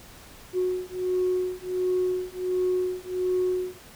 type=beating tone pair; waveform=sine; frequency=365.5 / 366.9 Hz; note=F#4 / F#4; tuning=-21 / -15 cents; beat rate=1.4 Hz; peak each=-26 dBFS; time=0.53-3.79 s; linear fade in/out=50 ms; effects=tanh soft clip ceiling -17 dBFS + pink hiss -48 dBFS RMS until 3.95 s